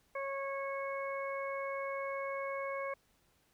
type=harmonic tone; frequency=549 Hz; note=C#5; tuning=17 cents flat; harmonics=1 / 2 / 3 / 4; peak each=-38 / -41 / -48 / -44 dBFS; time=0.15-2.94 s; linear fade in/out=5 ms; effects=pink hiss -72 dBFS RMS until 3.53 s